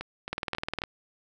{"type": "two click trains", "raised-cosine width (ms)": 0.3, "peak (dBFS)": [-14, -19], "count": [11, 4], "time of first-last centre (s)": [[0.33, 0.838], [0.01, 0.819]], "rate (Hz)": [19.7, 3.71], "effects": []}